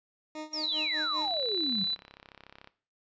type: tone with tremolo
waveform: 20% pulse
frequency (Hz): 308.6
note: D#4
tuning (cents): -14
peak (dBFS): -31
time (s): 0.35-1.32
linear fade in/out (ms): 2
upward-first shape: sine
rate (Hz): 5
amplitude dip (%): 90
type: exponential sweep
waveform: sine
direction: down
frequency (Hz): 5700 to 177.5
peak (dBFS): -32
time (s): 0.53-1.84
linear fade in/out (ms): 5
type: tone with pitch glide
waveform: sine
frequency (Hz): 3951 to 3978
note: B7 to B7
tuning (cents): 0 to +12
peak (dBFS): -29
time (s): 0.63-1.95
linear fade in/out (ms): 10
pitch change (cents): +12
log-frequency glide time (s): 1.3-1.73
type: click train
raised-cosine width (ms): 0.3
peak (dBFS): -32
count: 50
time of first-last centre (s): 1.22-2.674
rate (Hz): 33.7
effects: noise-tail reverb RT60 0.4 s tail -17 dB re dry + resampled to 16000 Hz

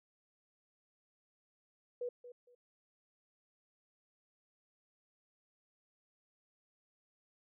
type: tone with echo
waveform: sine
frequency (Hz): 488.4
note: B4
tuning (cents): -19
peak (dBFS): -36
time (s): 2.01-2.09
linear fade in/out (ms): 5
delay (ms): 230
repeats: 2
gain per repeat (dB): -13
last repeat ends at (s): 2.55
effects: none

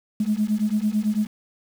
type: beating tone pair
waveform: sine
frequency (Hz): 207.7 / 216.7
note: G#3 / A3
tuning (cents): 0 / -26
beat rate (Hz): 9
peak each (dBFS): -22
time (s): 0.2-1.27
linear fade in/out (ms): 5
effects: tanh soft clip ceiling -12 dBFS + 7-bit

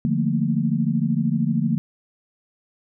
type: chord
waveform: sine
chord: Bb major seventh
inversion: first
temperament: equal with one note detuned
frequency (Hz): 146.83 / 173.51 / 220 / 233.1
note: D3 / F3 / A3 / Bb3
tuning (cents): 0 / -11 / 0 / 0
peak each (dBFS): -24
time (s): 0.05-1.78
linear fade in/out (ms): 0
effects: none

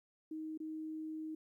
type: tone with dropouts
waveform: sine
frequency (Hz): 314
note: D#4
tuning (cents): +16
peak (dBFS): -40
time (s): 0.31-1.35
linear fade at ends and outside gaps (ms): 5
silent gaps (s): 0.576-0.601
effects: 13-bit

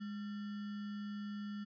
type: tone with sample-and-hold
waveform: sine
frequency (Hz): 206.2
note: G#3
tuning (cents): -12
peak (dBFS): -40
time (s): 0-1.65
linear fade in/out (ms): 20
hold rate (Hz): 1575
effects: resampled to 11025 Hz

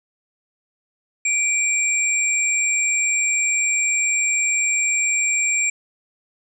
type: tone pair together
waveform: sine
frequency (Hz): 2349 / 7458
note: D7 / A#8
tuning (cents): 0 / 0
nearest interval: octave + minor sixth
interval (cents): 2000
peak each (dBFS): -20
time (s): 1.25-5.7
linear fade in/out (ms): 5
effects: none

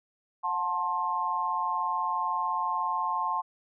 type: tone cluster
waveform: sine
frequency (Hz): 723 / 883 / 1061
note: F#5 / A5 / C6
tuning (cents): -40 / +6 / +24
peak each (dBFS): -36 / -30 / -29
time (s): 0.43-3.42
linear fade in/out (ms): 20
effects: none

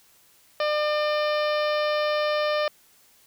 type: harmonic tone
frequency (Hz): 600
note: D5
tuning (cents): +37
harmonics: 1 / 2 / 3 / 4 / 5 / 6 / 7 / 8 / 9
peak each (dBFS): -23 / -29 / -33 / -35 / -37 / -39 / -40 / -41 / -42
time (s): 0.6-2.68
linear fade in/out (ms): 2
effects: white hiss -58 dBFS RMS until 3.26 s

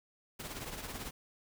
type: noise with tremolo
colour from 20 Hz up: pink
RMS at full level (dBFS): -40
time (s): 0.39-1.11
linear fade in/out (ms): 10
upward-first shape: triangle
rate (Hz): 18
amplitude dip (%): 65
effects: none

